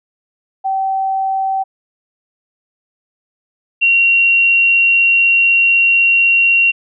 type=tone pair in turn; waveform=sine; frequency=771 / 2748 Hz; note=G5 / F7; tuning=-29 / -29 cents; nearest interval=octave + minor seventh; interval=2200 cents; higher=second; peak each=-14 / -8 dBFS; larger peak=second; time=0.64-1.64 / 3.81-6.72 s; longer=second; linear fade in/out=20 ms; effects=none